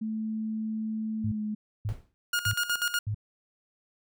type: tone with pitch glide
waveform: sine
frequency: 218.8 to 212.6 Hz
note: A3 to G#3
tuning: -9 to +41 cents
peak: -29 dBFS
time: 0.01-1.55 s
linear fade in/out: 10 ms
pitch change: -50 cents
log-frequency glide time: 1.22-1.4 s
type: tone bursts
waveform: sine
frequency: 105.5 Hz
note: G#2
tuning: 28 cents sharp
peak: -27 dBFS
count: 4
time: 1.24-3.146 s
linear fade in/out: 5 ms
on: 79 ms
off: 530 ms
type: noise with exponential decay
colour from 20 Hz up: brown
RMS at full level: -35 dBFS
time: 1.89-2.14 s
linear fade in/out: 0 ms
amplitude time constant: 53 ms
type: tone with tremolo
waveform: sawtooth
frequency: 1428 Hz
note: F6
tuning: 38 cents sharp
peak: -21 dBFS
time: 2.33-2.99 s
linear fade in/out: 5 ms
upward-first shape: square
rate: 8.2 Hz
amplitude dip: 75%
effects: none